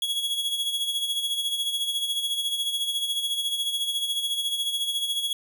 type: tone with tremolo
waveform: 45% pulse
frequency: 3339 Hz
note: G#7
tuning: 9 cents sharp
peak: -23 dBFS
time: 0.02-5.33 s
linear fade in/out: 2 ms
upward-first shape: sine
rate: 14 Hz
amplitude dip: 55%
effects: none